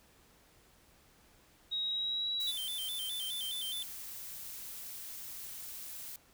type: tone with pitch glide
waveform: sine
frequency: 3800 to 3896 Hz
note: A#7 to B7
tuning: +33 to -24 cents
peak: -32 dBFS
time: 1.71-2.52 s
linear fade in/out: 20 ms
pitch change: +43 cents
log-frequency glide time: 1.82-2.31 s
type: noise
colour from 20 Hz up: blue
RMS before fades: -45 dBFS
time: 2.4-6.16 s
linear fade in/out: 2 ms
type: tone with vibrato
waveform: square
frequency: 3317 Hz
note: G#7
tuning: 3 cents flat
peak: -37 dBFS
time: 2.47-3.83 s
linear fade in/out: 5 ms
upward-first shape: square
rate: 4.8 Hz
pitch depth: 99 cents each way
effects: pink hiss -64 dBFS RMS until 6.33 s